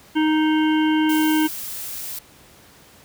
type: harmonic tone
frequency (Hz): 311.1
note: D#4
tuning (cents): 0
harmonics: 1 / 3 / 5 / 7 / 9 / 10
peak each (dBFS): -16 / -26 / -29 / -33 / -34 / -33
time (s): 0.15-1.48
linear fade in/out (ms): 20
type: noise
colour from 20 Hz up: blue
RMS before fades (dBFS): -31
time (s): 1.09-2.19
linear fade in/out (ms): 5
effects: pink hiss -49 dBFS RMS until 3.04 s + high-pass 60 Hz 12 dB/octave